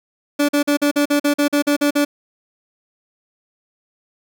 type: tone bursts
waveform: 30% pulse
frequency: 289.6 Hz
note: D4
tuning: 24 cents flat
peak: -11 dBFS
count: 12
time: 0.39-2.05 s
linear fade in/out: 10 ms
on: 98 ms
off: 44 ms
effects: none